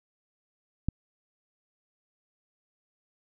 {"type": "click", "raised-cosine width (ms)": 5, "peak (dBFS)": -14, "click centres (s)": 0.886, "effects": []}